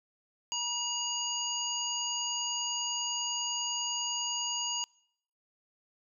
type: harmonic tone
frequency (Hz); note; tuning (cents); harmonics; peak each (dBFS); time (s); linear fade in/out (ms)
955; A#5; +42; 1 / 3 / 5 / 7; -39 / -35 / -39 / -35; 0.52-4.84; 0
effects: noise-tail reverb RT60 0.7 s tail -26 dB re dry